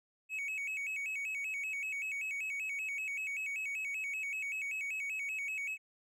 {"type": "tone with vibrato", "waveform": "triangle", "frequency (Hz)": 2400, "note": "D7", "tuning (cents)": 37, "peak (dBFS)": -34, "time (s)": [0.29, 5.78], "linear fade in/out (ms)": 50, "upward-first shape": "square", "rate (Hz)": 5.2, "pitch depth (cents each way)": 120, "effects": []}